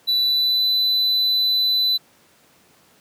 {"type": "tone with pitch glide", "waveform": "triangle", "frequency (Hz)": [3965, 4000], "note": ["B7", "B7"], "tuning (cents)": [6, 21], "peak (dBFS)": -15, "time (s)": [0.07, 1.98], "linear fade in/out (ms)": 20, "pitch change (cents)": 15, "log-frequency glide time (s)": [0.21, 0.66], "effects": ["pink hiss -55 dBFS RMS until 3 s", "high-pass 150 Hz 12 dB/octave"]}